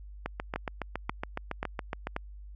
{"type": "two click trains", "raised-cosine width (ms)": 0.5, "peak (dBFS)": [-17, -16], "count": [14, 4], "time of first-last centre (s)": [[0.26, 2.071], [0.56, 2.164]], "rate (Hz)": [7.18, 1.87], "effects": ["added 50 Hz sine -43 dBFS peak until 2.55 s"]}